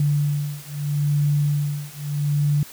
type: beating tone pair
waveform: sine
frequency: 145.6 / 146.38 Hz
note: D3 / D3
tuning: -15 / -5 cents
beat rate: 0.78 Hz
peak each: -22 dBFS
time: 0-2.63 s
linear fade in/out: 2 ms
effects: white hiss -42 dBFS RMS until 2.72 s